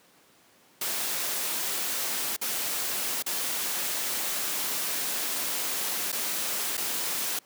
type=noise with dropouts; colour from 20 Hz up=white; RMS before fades=-30 dBFS; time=0.81-7.39 s; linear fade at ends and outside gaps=5 ms; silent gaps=2.365-2.413 / 3.225-3.262 / 6.119-6.126 / 6.771-6.776 s; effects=pink hiss -59 dBFS RMS until 7.45 s + high-pass 200 Hz 12 dB/octave